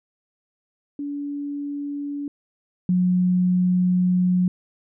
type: tone pair in turn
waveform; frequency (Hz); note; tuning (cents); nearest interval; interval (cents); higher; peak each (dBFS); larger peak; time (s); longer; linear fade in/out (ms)
sine; 286.7 / 181.13; D4 / F#3; -42 / -37; minor sixth; 795; first; -26 / -16; second; 0.99-2.28 / 2.89-4.48; second; 2
effects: none